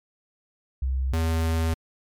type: tone pair in turn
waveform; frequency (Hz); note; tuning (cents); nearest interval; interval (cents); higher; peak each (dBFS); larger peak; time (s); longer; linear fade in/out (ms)
sine / square; 65.41 / 81.45; C2 / E2; 0 / -20; major third; 380; second; -22; neither; 0.82-1.13 / 1.13-1.74; second; 5
effects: MP3 96 kbps